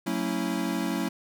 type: chord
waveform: square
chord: F# minor seventh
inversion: none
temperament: equal with one note detuned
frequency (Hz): 185 / 225.1 / 277.2 / 329.6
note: F#3 / A3 / C#4 / E4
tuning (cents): 0 / +40 / 0 / 0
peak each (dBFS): -33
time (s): 0.06-1.09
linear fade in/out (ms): 10
effects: none